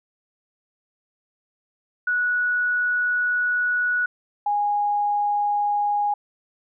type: tone pair in turn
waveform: sine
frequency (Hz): 1468 / 823.9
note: F#6 / G#5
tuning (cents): -14 / -14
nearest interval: minor seventh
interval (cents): 1000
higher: first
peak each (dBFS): -19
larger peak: neither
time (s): 2.07-4.06 / 4.46-6.14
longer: first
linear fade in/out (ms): 5
effects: none